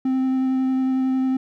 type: tone with vibrato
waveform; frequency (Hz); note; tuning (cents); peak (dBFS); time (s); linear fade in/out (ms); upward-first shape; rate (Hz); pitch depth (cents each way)
triangle; 261.3; C4; -2; -16; 0.05-1.37; 5; sine; 11; 9
effects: none